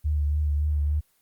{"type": "tone with vibrato", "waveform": "sine", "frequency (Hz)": 74.2, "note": "D2", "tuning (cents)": 18, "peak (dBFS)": -21, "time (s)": [0.04, 1.01], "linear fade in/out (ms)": 20, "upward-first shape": "triangle", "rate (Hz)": 3.5, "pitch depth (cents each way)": 39, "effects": ["white hiss -66 dBFS RMS until 1.21 s", "Opus 24 kbps"]}